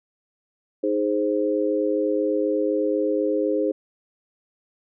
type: chord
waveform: sine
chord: Ab major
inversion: second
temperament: equal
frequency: 311.1 / 415.3 / 523.3 Hz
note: Eb4 / Ab4 / C5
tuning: 0 / 0 / 0 cents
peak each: -24 dBFS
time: 0.83-3.72 s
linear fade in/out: 10 ms
effects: none